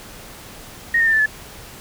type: tone with pitch steps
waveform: sine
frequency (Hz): 1864.7 / 1828.4 / 1792.9 / 1758 / 1723.8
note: A#6 / A#6 / A6 / A6 / A6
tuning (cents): 0 / -34 / +32 / -2 / -36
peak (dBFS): -13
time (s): 0.94-1.26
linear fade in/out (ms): 5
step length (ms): 64
effects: pink hiss -39 dBFS RMS until 1.8 s